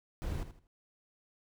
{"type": "noise with echo", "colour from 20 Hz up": "brown", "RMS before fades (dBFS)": -36, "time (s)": [0.22, 0.43], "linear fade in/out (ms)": 0, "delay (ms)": 80, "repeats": 3, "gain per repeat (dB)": -11, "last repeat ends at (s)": 0.67, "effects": []}